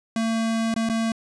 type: tone with dropouts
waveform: square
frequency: 225.7 Hz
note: A3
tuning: 44 cents sharp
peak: -22 dBFS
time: 0.16-1.12 s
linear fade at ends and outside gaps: 2 ms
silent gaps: 0.741-0.762 / 0.89-0.897 s
effects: resampled to 22050 Hz